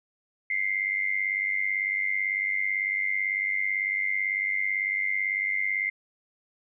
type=tone with amplitude modulation; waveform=sine; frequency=2093 Hz; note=C7; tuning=in tune; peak=-21 dBFS; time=0.5-5.9 s; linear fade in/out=5 ms; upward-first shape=sine; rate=98 Hz; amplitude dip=80%; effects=none